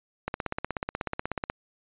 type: click train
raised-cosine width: 0.5 ms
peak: -14 dBFS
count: 21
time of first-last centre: 0.28-1.5 s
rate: 16.4 Hz
effects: resampled to 8000 Hz